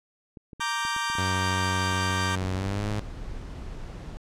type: clicks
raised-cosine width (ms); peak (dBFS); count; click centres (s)
3; -30; 11; 0.372 / 0.532 / 0.597 / 0.851 / 0.964 / 1.1 / 1.153 / 1.927 / 2.102 / 2.368 / 2.426
type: chord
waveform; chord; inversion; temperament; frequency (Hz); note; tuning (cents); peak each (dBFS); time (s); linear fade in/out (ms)
sawtooth; G minor; first; equal; 932.3 / 1174.7 / 1568; Bb5 / D6 / G6; 0 / 0 / 0; -27; 0.6-2.36; 10
type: tone with pitch glide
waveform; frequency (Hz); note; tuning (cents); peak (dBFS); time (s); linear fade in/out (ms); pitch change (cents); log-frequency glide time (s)
sawtooth; 93.3 to 104.73; F#2 to G#2; +15 to +15; -23; 1.18-3; 5; +200; 2.55-2.85
type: noise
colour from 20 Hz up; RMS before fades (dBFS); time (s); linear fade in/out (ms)
brown; -37; 2.41-4.17; 0
effects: low-pass 8000 Hz 12 dB/octave